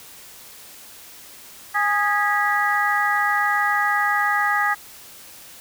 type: harmonic tone with a mistuned harmonic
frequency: 412.2 Hz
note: G#4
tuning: 13 cents flat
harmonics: 2 / 3 / 4 / 5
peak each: -23 / -23 / -23 / -23 dBFS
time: 1.74-4.75 s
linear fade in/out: 20 ms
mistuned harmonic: 5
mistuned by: -99 cents
effects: white hiss -43 dBFS RMS until 5.6 s